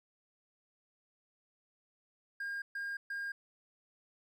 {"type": "tone bursts", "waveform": "triangle", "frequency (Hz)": 1614, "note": "G#6", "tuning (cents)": -50, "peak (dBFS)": -34, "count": 3, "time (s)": [2.4, 3.32], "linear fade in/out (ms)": 5, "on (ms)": 220, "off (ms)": 130, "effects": ["tanh soft clip ceiling -30 dBFS"]}